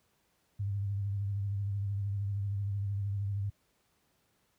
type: tone with vibrato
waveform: sine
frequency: 100.1 Hz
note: G2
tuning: 37 cents sharp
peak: -30 dBFS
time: 0.59-3.5 s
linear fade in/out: 10 ms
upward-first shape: triangle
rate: 13 Hz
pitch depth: 53 cents each way
effects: pink hiss -73 dBFS RMS until 4.58 s + high-pass 60 Hz 12 dB/octave